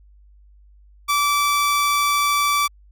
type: tone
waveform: sawtooth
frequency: 1159 Hz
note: D6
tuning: 23 cents flat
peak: -13 dBFS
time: 1.08-2.68 s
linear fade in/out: 20 ms
effects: added 50 Hz sine -47 dBFS peak until 2.91 s